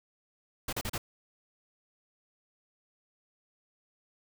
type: noise bursts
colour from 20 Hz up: pink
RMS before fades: -34 dBFS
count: 4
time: 0.68-0.98 s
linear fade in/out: 5 ms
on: 48 ms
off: 36 ms
effects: none